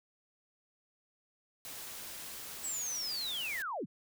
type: noise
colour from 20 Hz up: white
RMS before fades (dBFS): -45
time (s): 1.65-3.62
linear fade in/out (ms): 0
type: linear sweep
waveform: sine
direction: down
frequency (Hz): 7902 to 105.1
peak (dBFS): -35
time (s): 2.63-3.86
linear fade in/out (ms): 20
effects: none